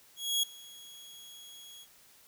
sawtooth tone with ADSR envelope, 3322 Hz, G#7, in tune, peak -22 dBFS, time 0.16-1.87 s, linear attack 270 ms, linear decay 6 ms, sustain -23 dB, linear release 56 ms, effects white hiss -60 dBFS RMS until 2.27 s

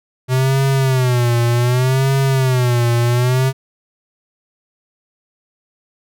square tone with vibrato, 126.9 Hz, B2, 47 cents sharp, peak -13 dBFS, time 0.28-3.53 s, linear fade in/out 50 ms, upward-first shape sine, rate 0.66 Hz, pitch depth 120 cents each way, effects none

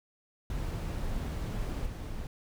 brown noise with level steps, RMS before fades -34 / -38 dBFS, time 0.5-2.27 s, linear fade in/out 2 ms, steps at 1.86 s, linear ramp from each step 2 ms, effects none

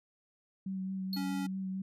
sine tone with vibrato, 190 Hz, F#3, 46 cents sharp, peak -34 dBFS, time 0.66-1.82 s, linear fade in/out 5 ms, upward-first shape sine, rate 4.6 Hz, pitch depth 17 cents each way
square tone with exponential decay, 4329 Hz, C#8, 42 cents flat, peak -34 dBFS, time 1.13-1.31 s, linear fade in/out 1 ms, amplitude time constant 38 ms
square tone, 279 Hz, C#4, 11 cents sharp, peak -36 dBFS, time 1.16-1.47 s, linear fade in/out 10 ms
effects resampled to 32000 Hz

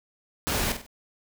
pink noise with echo, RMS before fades -27 dBFS, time 0.47-0.72 s, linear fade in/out 0 ms, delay 48 ms, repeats 3, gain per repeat -8 dB, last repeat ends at 0.864 s, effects none

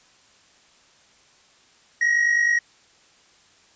triangle tone pair together, 1889 / 1938.7 Hz, A#6 / B6, +22 / -33 cents, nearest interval unison, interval 45 cents, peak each -16 / -23 dBFS, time 2.01-2.59 s, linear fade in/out 5 ms, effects white hiss -56 dBFS RMS until 3.75 s + resampled to 16000 Hz

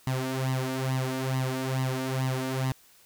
sawtooth tone with flanger, 130.81 Hz, C3, in tune, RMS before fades -29 dBFS, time 0.07-2.72 s, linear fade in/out 2 ms, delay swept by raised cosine 1 to 3.4 ms, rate 2.3 Hz, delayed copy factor +0.75, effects white hiss -58 dBFS RMS until 3.05 s

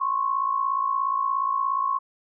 sine tone pair together, 1043 / 1100 Hz, C6 / C#6, -6 / -14 cents, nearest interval minor second, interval 92 cents, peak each -27 / -23 dBFS, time 0-1.99 s, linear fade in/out 20 ms, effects none

